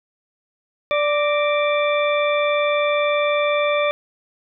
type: harmonic tone with a mistuned harmonic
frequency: 587.3 Hz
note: D5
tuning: in tune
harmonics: 1 / 2 / 3 / 4 / 6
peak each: -18 / -24 / -33 / -24 / -30 dBFS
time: 0.91-3.91 s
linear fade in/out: 0 ms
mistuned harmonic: 3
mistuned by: +83 cents
effects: none